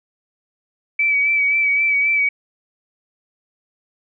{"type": "tone with vibrato", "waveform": "sine", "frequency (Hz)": 2294, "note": "D7", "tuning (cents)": -41, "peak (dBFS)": -14, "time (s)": [0.99, 2.29], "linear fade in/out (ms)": 5, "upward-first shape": "sine", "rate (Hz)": 3.8, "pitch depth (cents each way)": 33, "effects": []}